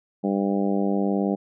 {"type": "harmonic tone", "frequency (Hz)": 99.2, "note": "G2", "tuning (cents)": 21, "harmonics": [2, 3, 4, 5, 6, 7, 8], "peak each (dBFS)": [-23, -27, -29, -31, -33, -34, -35], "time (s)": [0.23, 1.36], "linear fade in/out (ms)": 20, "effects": []}